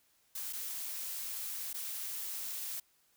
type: noise with dropouts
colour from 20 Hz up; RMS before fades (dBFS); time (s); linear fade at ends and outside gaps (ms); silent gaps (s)
blue; -40; 0.35-2.8; 5; 0.527-0.531 / 1.731-1.742
effects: white hiss -71 dBFS RMS until 3.16 s